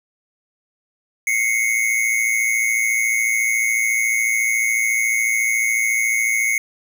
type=tone pair together; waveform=square; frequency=2092 / 2206 Hz; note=C7 / C#7; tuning=-1 / -9 cents; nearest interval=minor second; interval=92 cents; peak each=-22 / -19 dBFS; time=1.27-6.58 s; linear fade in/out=2 ms; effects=none